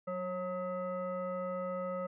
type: tone with frequency modulation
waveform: sine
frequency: 543 Hz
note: C#5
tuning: 36 cents flat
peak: -34 dBFS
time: 0.07-2.07 s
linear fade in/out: 10 ms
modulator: 728 Hz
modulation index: 0.91
effects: none